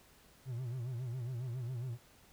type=tone with vibrato; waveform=triangle; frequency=123.47 Hz; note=B2; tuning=in tune; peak=-35 dBFS; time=0.45-1.98 s; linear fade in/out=50 ms; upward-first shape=sine; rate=7.3 Hz; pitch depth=120 cents each way; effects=pink hiss -63 dBFS RMS until 2.32 s